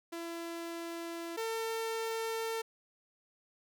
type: tone pair in turn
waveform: sawtooth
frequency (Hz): 336.4 / 450.7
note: E4 / A4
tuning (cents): +35 / +42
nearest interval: perfect fourth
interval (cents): 507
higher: second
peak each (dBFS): -35 / -30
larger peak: second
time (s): 0.12-1.37 / 1.37-2.62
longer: neither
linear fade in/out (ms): 10
effects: none